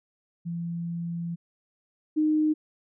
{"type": "tone pair in turn", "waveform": "sine", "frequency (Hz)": [169.8, 307.7], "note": ["F3", "D#4"], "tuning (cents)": [-48, -19], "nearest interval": "minor seventh", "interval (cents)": 1029, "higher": "second", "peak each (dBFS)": [-29, -20], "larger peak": "second", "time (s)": [[0.45, 1.36], [2.16, 2.54]], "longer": "first", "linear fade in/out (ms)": 20, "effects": []}